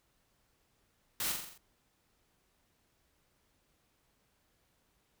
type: noise with echo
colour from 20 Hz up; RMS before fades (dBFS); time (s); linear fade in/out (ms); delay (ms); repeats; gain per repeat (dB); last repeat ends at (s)
white; -35; 1.2-1.32; 2; 43; 6; -4; 1.578
effects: pink hiss -74 dBFS RMS until 5.2 s